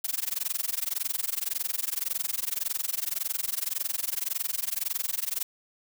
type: noise with amplitude modulation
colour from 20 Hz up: blue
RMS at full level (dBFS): -27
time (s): 0.04-5.43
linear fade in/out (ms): 5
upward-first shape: sine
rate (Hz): 21.8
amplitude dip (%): 100
effects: none